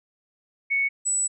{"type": "tone pair in turn", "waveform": "sine", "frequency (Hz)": [2217, 7900], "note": ["C#7", "B8"], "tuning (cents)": [0, 0], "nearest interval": "octave + minor seventh", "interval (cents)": 2200, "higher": "second", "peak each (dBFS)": [-20, -21], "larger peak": "first", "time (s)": [[0.7, 0.89], [1.05, 1.28]], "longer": "second", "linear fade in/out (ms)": 20, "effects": []}